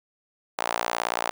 sawtooth tone with high-pass filter, 58.27 Hz, A#1, in tune, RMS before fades -28 dBFS, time 0.58-1.31 s, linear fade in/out 10 ms, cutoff 780 Hz, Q 1.8, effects none

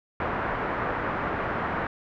white low-pass noise, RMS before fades -29 dBFS, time 0.2-1.87 s, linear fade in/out 2 ms, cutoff 1600 Hz, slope 24 dB/octave, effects none

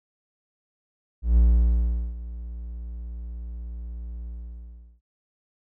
triangle tone with ADSR envelope, 58.27 Hz, A#1, in tune, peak -11 dBFS, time 1.22-5.01 s, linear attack 150 ms, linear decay 770 ms, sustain -19 dB, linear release 740 ms, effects none

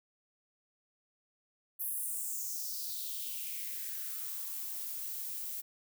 violet noise with high-pass filter sweep, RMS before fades -39 dBFS, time 1.79-5.62 s, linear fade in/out 20 ms, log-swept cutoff 12000 to 330 Hz, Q 3.7, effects none

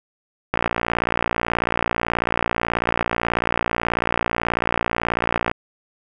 click train, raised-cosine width 0.5 ms, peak -4 dBFS, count 291, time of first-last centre 0.54-5.514 s, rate 58.3 Hz, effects none

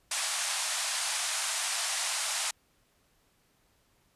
white band-pass noise, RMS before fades -32 dBFS, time 0.11-2.51 s, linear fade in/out 5 ms, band 640 to 10000 Hz, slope 48 dB/octave, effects pink hiss -69 dBFS RMS until 4.15 s + resampled to 32000 Hz

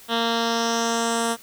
10% pulse tone with low-pass filter sweep, 230.8 Hz, A#3, 17 cents flat, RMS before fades -23 dBFS, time 0.08-1.37 s, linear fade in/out 50 ms, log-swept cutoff 3500 to 9700 Hz, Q 2.9, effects white hiss -47 dBFS RMS until 1.42 s

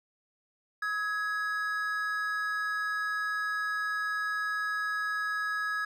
triangle tone pair together, 1276.8 / 1668 Hz, D#6 / G#6, +44 / +7 cents, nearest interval perfect fourth, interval 463 cents, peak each -32 / -29 dBFS, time 0.82-5.85 s, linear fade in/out 5 ms, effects none

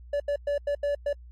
triangle tone bursts at uneven times, 575 Hz, D5, 37 cents flat, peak -22 dBFS, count 6, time 0.13-0.2 / 0.28-0.36 / 0.47-0.58 / 0.67-0.75 / 0.83-0.95 / 1.06-1.13 s, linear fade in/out 5 ms, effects added 60 Hz sine -44 dBFS peak until 1.31 s + AAC 48 kbps

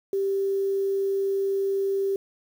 sine tone with quantisation, 392 Hz, G4, in tune, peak -22 dBFS, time 0.13-2.16 s, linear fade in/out 2 ms, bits 8, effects none

